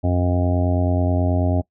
harmonic tone, 89.3 Hz, F2, 39 cents sharp, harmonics 1 / 2 / 3 / 4 / 5 / 6 / 7 / 8 / 9, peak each -18 / -28 / -23 / -31 / -34 / -38 / -26 / -33 / -35 dBFS, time 0.03-1.62 s, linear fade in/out 20 ms, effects noise-tail reverb RT60 0.1 s tail -22 dB re dry

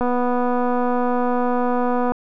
click train, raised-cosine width 1 ms, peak -9 dBFS, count 520, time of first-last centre 0.01-2.12 s, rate 246 Hz, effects none

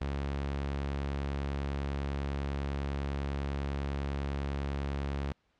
sawtooth tone, 70 Hz, C#2, 18 cents sharp, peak -28 dBFS, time 0.01-5.32 s, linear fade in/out 0 ms, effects pink hiss -73 dBFS RMS until 5.59 s + low-pass 4000 Hz 12 dB/octave

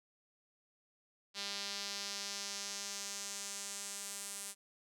sawtooth tone with band-pass filter sweep, 199.9 Hz, G3, 34 cents sharp, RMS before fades -43 dBFS, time 1.34-4.55 s, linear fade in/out 50 ms, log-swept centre 4400 to 9000 Hz, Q 2, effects none

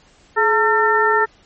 harmonic tone with a mistuned harmonic, 451.1 Hz, A4, 43 cents sharp, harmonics 1 / 2 / 3 / 4, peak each -18 / -18 / -18 / -18 dBFS, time 0.36-1.26 s, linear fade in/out 20 ms, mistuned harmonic 1, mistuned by -95 cents, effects pink hiss -52 dBFS RMS until 1.45 s + MP3 32 kbps

